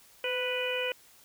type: harmonic tone with a mistuned harmonic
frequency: 493.9 Hz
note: B4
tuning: in tune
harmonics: 1 / 2 / 3 / 4 / 5 / 6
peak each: -32 / -43 / -39 / -41 / -34 / -36 dBFS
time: 0.24-0.92 s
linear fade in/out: 2 ms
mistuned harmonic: 1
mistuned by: +36 cents
effects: white hiss -58 dBFS RMS until 1.24 s